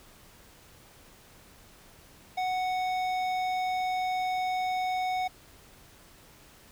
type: tone with hard clipping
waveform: sine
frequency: 740 Hz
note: F#5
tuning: in tune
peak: -29 dBFS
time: 2.37-5.28 s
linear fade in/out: 10 ms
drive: 12 dB
effects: pink hiss -55 dBFS RMS until 6.71 s